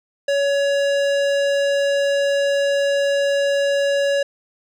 sine tone with hard clipping, 562 Hz, C#5, 24 cents sharp, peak -18 dBFS, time 0.28-4.23 s, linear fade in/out 5 ms, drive 17 dB, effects none

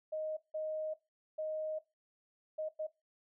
sine tone bursts at uneven times, 623 Hz, D#5, 2 cents sharp, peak -35 dBFS, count 5, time 0.12-0.37 / 0.54-0.94 / 1.38-1.79 / 2.58-2.69 / 2.79-2.87 s, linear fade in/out 10 ms, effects noise-tail reverb RT60 0.2 s tail -17 dB re dry

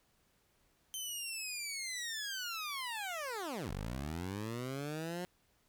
15% pulse linear two-way sweep, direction down then up, 3108 to 43.65 to 181.5 Hz, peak -32 dBFS, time 0.94-5.25 s, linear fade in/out 0 ms, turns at 3.72 s, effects pink hiss -73 dBFS RMS until 5.68 s

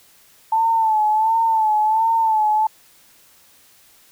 sine tone with vibrato, 880 Hz, A5, in tune, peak -14 dBFS, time 0.52-2.67 s, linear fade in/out 5 ms, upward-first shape sine, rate 1.4 Hz, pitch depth 59 cents each way, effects white hiss -52 dBFS RMS until 4.11 s

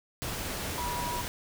sine tone in noise, 970 Hz, B5, 31 cents flat, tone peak -33 dBFS, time 0.78-1.21 s, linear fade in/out 0 ms, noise pink, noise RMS -35 dBFS, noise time 0.22-1.28 s, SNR -1 dB, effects none

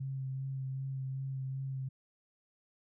sine tone with vibrato, 133.6 Hz, C3, 36 cents sharp, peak -35 dBFS, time 0-1.89 s, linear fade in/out 10 ms, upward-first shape sine, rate 2.6 Hz, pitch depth 18 cents each way, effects none

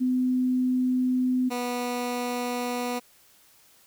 sine / 15% pulse tone pair in turn, 253.7 / 244.9 Hz, B3 / B3, +47 / -14 cents, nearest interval minor second, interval 61 cents, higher first, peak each -21 dBFS, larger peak neither, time 0-1.5 / 1.5-3 s, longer neither, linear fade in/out 20 ms, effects white hiss -58 dBFS RMS until 3.86 s

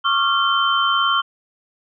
sine tone cluster, 1099 / 1179 / 1381 / 3099 Hz, C#6 / D6 / F6 / G7, -15 / +6 / -20 / -21 cents, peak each -20 / -24 / -19 / -21 dBFS, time 0.04-1.22 s, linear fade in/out 20 ms, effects none

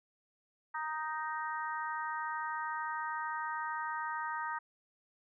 harmonic tone, 311.1 Hz, D#4, in tune, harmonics 3 / 4 / 5 / 6, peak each -38 / -40 / -42 / -44 dBFS, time 0.74-4.59 s, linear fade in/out 10 ms, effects none

